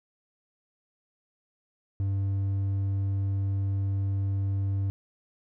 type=tone with hard clipping; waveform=sine; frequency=98 Hz; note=G2; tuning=in tune; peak=-26 dBFS; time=2-4.9 s; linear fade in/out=0 ms; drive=3 dB; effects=none